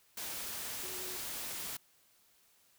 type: tone in noise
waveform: sine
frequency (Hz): 370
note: F#4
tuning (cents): 0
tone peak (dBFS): -49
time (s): 0.83-1.17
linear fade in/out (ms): 5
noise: white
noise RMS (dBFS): -41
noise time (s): 0.17-1.77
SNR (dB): -11
effects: white hiss -68 dBFS RMS until 2.78 s